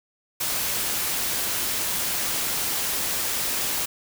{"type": "noise", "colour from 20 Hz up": "white", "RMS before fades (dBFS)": -26, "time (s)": [0.4, 3.86], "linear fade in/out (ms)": 10, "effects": []}